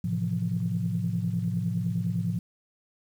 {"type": "chord", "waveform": "sine", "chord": "F major seventh", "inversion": "first", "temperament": "equal", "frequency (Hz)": [110, 130.81, 164.81, 174.61], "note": ["A2", "C3", "E3", "F3"], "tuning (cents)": [0, 0, 0, 0], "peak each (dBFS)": [-30, -34, -33, -28], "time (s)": [0.04, 2.39], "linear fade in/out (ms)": 5, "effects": ["tanh soft clip ceiling -16 dBFS", "9-bit"]}